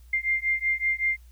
sine beating tone pair, 2100 / 2105.3 Hz, C7 / C7, +6 / +10 cents, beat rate 5.3 Hz, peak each -26 dBFS, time 0.13-1.17 s, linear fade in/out 5 ms, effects added 60 Hz sine -47 dBFS peak until 1.31 s + white hiss -64 dBFS RMS until 1.31 s

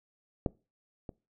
clicks, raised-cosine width 2 ms, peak -14 / -27 dBFS, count 2, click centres 0.462 / 1.092 s, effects noise-tail reverb RT60 0.3 s tail -23 dB re dry

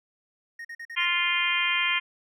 triangle tone bursts, 1860 Hz, A#6, 4 cents flat, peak -34 dBFS, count 5, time 0.59-1.056 s, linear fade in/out 5 ms, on 58 ms, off 44 ms
harmonic tone, 349.2 Hz, F4, in tune, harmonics 3 / 4 / 5 / 6 / 7 / 8 / 9, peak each -32 / -35 / -32 / -27 / -28 / -33 / -30 dBFS, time 0.96-2 s, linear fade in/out 20 ms
effects none

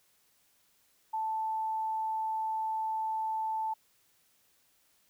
sine tone, 880 Hz, A5, in tune, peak -30 dBFS, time 1.13-3.74 s, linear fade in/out 10 ms, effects white hiss -69 dBFS RMS until 5.09 s

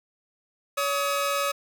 sawtooth tone pair together, 564.8 / 1269 Hz, C#5 / D#6, +32 / +34 cents, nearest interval octave + major second, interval 1402 cents, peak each -23 dBFS, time 0.77-1.52 s, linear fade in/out 10 ms, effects none

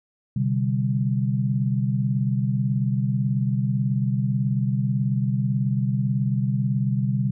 sine chord, C suspended second, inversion none, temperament equal with one note detuned, 128.57 / 146.83 / 196 Hz, C3 / D3 / G3, -30 / 0 / 0 cents, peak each -22 / -27 / -25 dBFS, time 0.36-7.31 s, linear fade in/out 5 ms, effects none

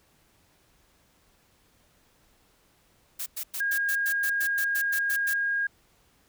blue noise bursts, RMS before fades -33 dBFS, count 13, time 3.19-5.339 s, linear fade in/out 10 ms, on 73 ms, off 100 ms
sine tone, 1627 Hz, G#6, 36 cents flat, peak -24 dBFS, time 3.6-5.67 s, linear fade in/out 5 ms
effects pink hiss -64 dBFS RMS until 6.28 s

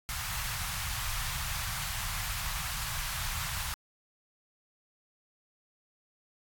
pink band-stop noise, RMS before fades -35 dBFS, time 0.09-3.74 s, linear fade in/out 0 ms, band 130 to 910 Hz, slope 24 dB/octave, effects AAC 64 kbps

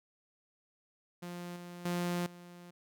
sawtooth tone with level steps, 175.5 Hz, F3, 9 cents sharp, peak -37 / -41 / -28 / -46 dBFS, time 1.22-2.71 s, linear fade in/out 10 ms, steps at 1.56 / 1.85 / 2.26 s, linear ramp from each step 5 ms, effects none

